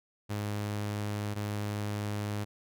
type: tone pair in turn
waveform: sawtooth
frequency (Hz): 103.83 / 103.83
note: G#2 / G#2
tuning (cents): 0 / 0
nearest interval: unison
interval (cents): 0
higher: neither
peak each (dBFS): -28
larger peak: neither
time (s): 0.29-1.35 / 1.35-2.45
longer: second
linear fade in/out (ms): 20
effects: none